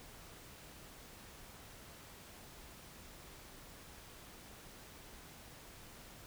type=silence; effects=pink hiss -55 dBFS RMS until 6.26 s